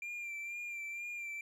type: tone with vibrato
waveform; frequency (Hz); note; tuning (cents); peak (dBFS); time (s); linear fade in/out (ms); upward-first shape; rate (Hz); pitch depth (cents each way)
triangle; 2376; D7; +20; -38; 0.02-1.41; 2; sine; 2.1; 33
effects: none